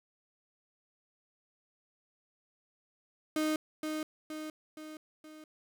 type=tone with echo; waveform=35% pulse; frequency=309.4 Hz; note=D#4; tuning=10 cents flat; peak=-27 dBFS; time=3.36-3.56 s; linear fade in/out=2 ms; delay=470 ms; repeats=4; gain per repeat=-5 dB; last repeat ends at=5.44 s; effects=none